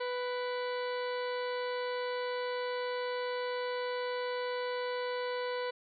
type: harmonic tone with a mistuned harmonic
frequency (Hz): 495.2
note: B4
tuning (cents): +5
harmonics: 1 / 2 / 3 / 4 / 5 / 6 / 7 / 8 / 9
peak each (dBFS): -34 / -40 / -44 / -46 / -51 / -50 / -54 / -50 / -52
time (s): 0-5.71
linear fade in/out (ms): 10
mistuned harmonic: 5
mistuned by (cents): -110
effects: none